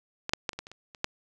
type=clicks; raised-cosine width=0.2 ms; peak=-14 / -6 / -11 / -27 / -18 / -27 / -28 / -28 / -9 dBFS; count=9; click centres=0.294 / 0.335 / 0.492 / 0.532 / 0.59 / 0.669 / 0.716 / 0.948 / 1.044 s; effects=none